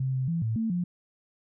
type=tone with pitch steps; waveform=sine; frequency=131.8 / 130.2 / 167.2 / 111.8 / 224.1 / 176.7 Hz; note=C3 / C3 / E3 / A2 / A3 / F3; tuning=+13 / -8 / +25 / +28 / +32 / +21 cents; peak=-25 dBFS; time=0-0.84 s; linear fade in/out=5 ms; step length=140 ms; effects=none